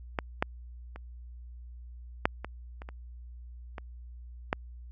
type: clicks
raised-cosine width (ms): 0.5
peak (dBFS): -13 / -10 / -28 / -7 / -21 / -28 / -28 / -23 / -11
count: 9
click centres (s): 0.188 / 0.425 / 0.96 / 2.255 / 2.446 / 2.819 / 2.889 / 3.782 / 4.529
effects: added 60 Hz sine -43 dBFS peak until 4.91 s